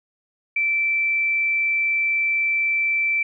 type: tone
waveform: sine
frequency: 2332 Hz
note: D7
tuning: 13 cents flat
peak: -18 dBFS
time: 0.56-3.23 s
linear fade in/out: 5 ms
effects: none